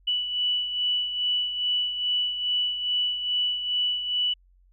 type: beating tone pair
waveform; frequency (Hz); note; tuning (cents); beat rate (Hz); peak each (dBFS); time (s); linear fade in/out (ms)
sine; 2960 / 2962.4; F#7 / F#7; 0 / +1; 2.4; -24 / -32; 0.07-4.34; 10
effects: added 45 Hz sine -56 dBFS peak until 4.72 s